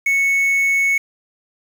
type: tone with quantisation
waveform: triangle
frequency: 2209 Hz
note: C#7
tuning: 7 cents flat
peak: -12 dBFS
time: 0.06-0.98 s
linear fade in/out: 5 ms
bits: 6
effects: none